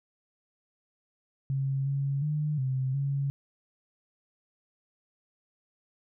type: tone with pitch steps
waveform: sine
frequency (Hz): 135.9 / 138.8 / 150.5 / 131.2 / 139.2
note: C#3 / C#3 / D3 / C3 / C#3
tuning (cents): -34 / +3 / +43 / +5 / +8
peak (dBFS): -26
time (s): 1.5-3.3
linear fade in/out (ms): 0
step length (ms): 360
effects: none